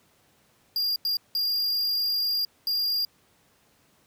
square tone bursts at uneven times, 4808 Hz, D8, 40 cents sharp, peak -24 dBFS, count 4, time 0.76-0.96 / 1.05-1.17 / 1.35-2.45 / 2.67-3.05 s, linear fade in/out 2 ms, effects pink hiss -63 dBFS RMS until 4.06 s + high-pass 80 Hz 12 dB/octave

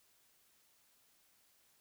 silence, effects white hiss -71 dBFS RMS until 1.8 s

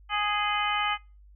harmonic tone with a mistuned harmonic, 415.3 Hz, G#4, in tune, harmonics 2 / 3 / 4 / 5 / 6 / 7, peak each -30 / -29 / -35 / -33 / -35 / -32 dBFS, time 0.09-0.98 s, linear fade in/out 50 ms, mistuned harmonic 7, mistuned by +67 cents, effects noise-tail reverb RT60 0.3 s tail -24 dB re dry + added 50 Hz sine -50 dBFS peak until 1.35 s

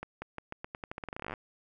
accelerating click train, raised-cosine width 0.5 ms, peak -23 dBFS, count 23, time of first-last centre 0.03-1.338 s, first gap 190 ms, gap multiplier 0.86, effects none

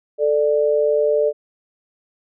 sine tone pair together, 440 / 591.6 Hz, A4 / D5, 0 / +13 cents, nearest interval perfect fourth, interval 513 cents, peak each -17 dBFS, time 0.18-1.33 s, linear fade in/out 50 ms, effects none

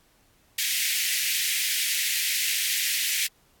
pink high-pass noise, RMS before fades -26 dBFS, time 0.58-3.27 s, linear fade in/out 5 ms, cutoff 1900 Hz, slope 48 dB/octave, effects pink hiss -62 dBFS RMS until 3.6 s + AAC 64 kbps

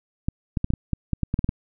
clicks, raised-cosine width 5 ms, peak -10 dBFS, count 12, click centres 0.285 / 0.572 / 0.644 / 0.704 / 0.737 / 0.933 / 1.133 / 1.233 / 1.341 / 1.391 / 1.444 / 1.491 s, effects none

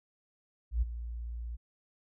sine tone with ADSR envelope, 58.27 Hz, A#1, in tune, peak -23 dBFS, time 0.71-1.57 s, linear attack 110 ms, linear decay 17 ms, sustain -13 dB, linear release 23 ms, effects none

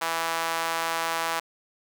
sawtooth tone with high-pass filter, 164.81 Hz, E3, in tune, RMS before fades -28 dBFS, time 0.01-1.4 s, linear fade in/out 10 ms, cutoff 930 Hz, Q 1.5, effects none

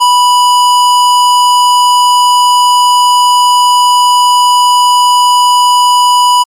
square tone, 985 Hz, B5, 5 cents flat, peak -5 dBFS, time 0-6.44 s, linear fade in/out 20 ms, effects low-pass 11000 Hz 12 dB/octave + Opus 48 kbps

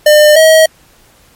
square tone pair in turn, 602 / 636.6 Hz, D5 / D#5, +43 / +39 cents, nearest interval minor second, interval 96 cents, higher second, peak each -3 dBFS, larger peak neither, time 0.06-0.36 / 0.36-0.66 s, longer neither, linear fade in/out 5 ms, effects pink hiss -46 dBFS RMS until 1.35 s + MP3 64 kbps

